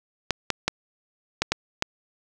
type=clicks; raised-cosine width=0.2 ms; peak=-4 dBFS; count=6; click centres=0.307 / 0.503 / 0.68 / 1.42 / 1.52 / 1.824 s; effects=none